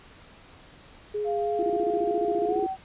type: tone with vibrato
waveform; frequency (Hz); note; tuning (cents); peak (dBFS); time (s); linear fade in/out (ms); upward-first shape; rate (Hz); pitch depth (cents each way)
sine; 415.3; G#4; 0; -26; 1.14-2.65; 10; sine; 3.1; 14
type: tone with pitch glide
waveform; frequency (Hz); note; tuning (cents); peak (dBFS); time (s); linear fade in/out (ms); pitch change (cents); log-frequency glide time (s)
sine; 695 to 762.3; F5 to G5; -9 to -49; -28; 1.24-2.77; 50; +160; 2.45-2.6
type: tone bursts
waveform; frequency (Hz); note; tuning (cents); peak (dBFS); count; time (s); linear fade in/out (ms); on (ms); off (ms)
sine; 345.4; F4; -19; -25; 16; 1.59-2.664; 2; 39; 30
effects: pink hiss -51 dBFS RMS until 2.84 s + resampled to 8000 Hz